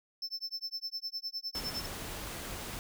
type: tone with tremolo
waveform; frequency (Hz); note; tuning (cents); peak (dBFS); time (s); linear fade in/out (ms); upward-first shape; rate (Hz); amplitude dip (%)
triangle; 5300; E8; +9; -32; 0.22-1.86; 2; sine; 9.8; 100
type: noise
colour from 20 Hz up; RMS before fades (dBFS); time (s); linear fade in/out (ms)
pink; -41; 1.55-2.79; 0
effects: none